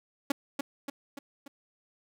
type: tone with echo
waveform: sawtooth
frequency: 280 Hz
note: C#4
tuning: 18 cents sharp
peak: -20 dBFS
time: 0.3-0.32 s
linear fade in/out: 5 ms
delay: 290 ms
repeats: 4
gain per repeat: -5 dB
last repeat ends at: 1.48 s
effects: none